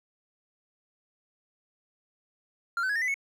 triangle tone with pitch steps, 1387 / 1521.3 / 1668.6 / 1830.2 / 2007 / 2202 Hz, F6 / F#6 / G#6 / A#6 / B6 / C#7, -12 / +48 / +8 / -32 / +27 / -12 cents, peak -24 dBFS, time 2.77-3.142 s, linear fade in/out 2 ms, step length 62 ms, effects none

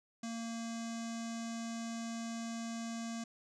square tone with low-pass filter, 229.5 Hz, A#3, 27 cents flat, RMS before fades -41 dBFS, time 0.23-3.24 s, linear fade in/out 5 ms, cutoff 6800 Hz, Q 3.4, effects none

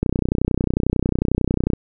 click train, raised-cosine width 3 ms, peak -5 dBFS, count 54, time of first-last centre 0.03-1.734 s, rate 31.1 Hz, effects none

